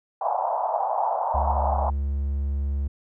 pink band-pass noise, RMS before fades -25 dBFS, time 0.21-1.9 s, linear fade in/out 5 ms, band 660 to 950 Hz, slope 48 dB/octave
triangle tone, 70.1 Hz, C#2, 20 cents sharp, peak -21 dBFS, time 1.34-2.88 s, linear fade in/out 10 ms
effects none

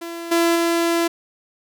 sawtooth tone with level steps, 337.4 Hz, E4, 40 cents sharp, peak -25 / -11 / -13 dBFS, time 0.01-1.08 s, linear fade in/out 10 ms, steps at 0.31 / 0.55 s, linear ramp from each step 10 ms, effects none

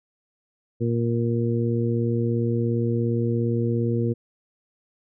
harmonic tone, 117.2 Hz, A#2, 10 cents sharp, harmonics 1 / 2 / 3 / 4, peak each -23 / -26 / -28 / -29 dBFS, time 0.8-4.14 s, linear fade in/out 20 ms, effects none

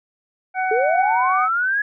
harmonic tone, 748 Hz, F#5, 19 cents sharp, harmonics 1 / 2 / 3, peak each -20 / -25 / -28 dBFS, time 0.54-1.49 s, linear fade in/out 50 ms
sine linear sweep, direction up, 415.3 to 1699 Hz, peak -17 dBFS, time 0.71-1.82 s, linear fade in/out 5 ms
effects none

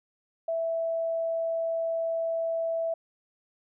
sine tone, 659.3 Hz, E5, in tune, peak -26 dBFS, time 0.48-2.94 s, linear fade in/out 5 ms, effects none

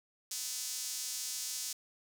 sawtooth tone with high-pass filter, 253.6 Hz, B3, 46 cents sharp, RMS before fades -39 dBFS, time 0.31-1.73 s, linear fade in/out 5 ms, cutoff 6000 Hz, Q 1.6, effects none

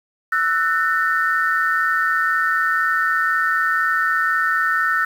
sine tone cluster, 1322 / 1486 / 1811 Hz, E6 / F#6 / A6, +5 / +7 / +49 cents, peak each -20 dBFS, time 0.32-5.05 s, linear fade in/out 5 ms, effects tanh soft clip ceiling -6 dBFS + 7-bit

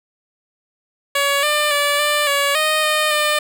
10% pulse tone with pitch steps, 563 / 597 / 578 / 592 / 565 / 619 / 613 / 601 Hz, C#5 / D5 / D5 / D5 / C#5 / D#5 / D#5 / D5, +27 / +28 / -28 / +14 / +33 / -9 / -26 / +40 cents, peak -7 dBFS, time 1.15-3.39 s, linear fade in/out 5 ms, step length 280 ms, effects none

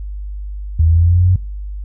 sine linear sweep, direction up, 79.3 to 93 Hz, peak -8 dBFS, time 0.79-1.36 s, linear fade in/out 5 ms, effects noise-tail reverb RT60 0.4 s tail -23 dB re dry + added 50 Hz sine -23 dBFS peak until 1.84 s

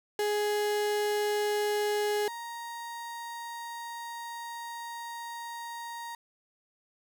35% pulse tone pair in turn, 416.7 / 935.5 Hz, G#4 / A#5, +6 / +6 cents, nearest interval octave + major second, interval 1400 cents, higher second, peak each -25 / -36 dBFS, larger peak first, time 0.19-2.28 / 2.28-6.15 s, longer second, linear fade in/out 2 ms, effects none

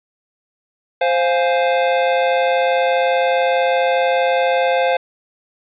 square chord, F minor, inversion second, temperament equal, 523.3 / 698.5 / 830.6 Hz, C5 / F5 / Ab5, 0 / 0 / 0 cents, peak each -17 / -19 / -23 dBFS, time 1.01-4.97 s, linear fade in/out 5 ms, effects resampled to 8000 Hz + 8-bit

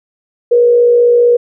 sine tone with frequency modulation, 480 Hz, B4, 49 cents flat, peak -5 dBFS, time 0.51-1.37 s, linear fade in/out 10 ms, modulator 55.4 Hz, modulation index 0.29, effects none

